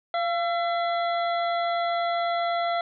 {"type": "harmonic tone with a mistuned harmonic", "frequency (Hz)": 674, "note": "E5", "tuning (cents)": 38, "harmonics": [1, 2, 3, 5, 6], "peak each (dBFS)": [-24, -31, -35, -38, -42], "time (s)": [0.14, 2.81], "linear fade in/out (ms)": 2, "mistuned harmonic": 1, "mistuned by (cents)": 36, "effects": []}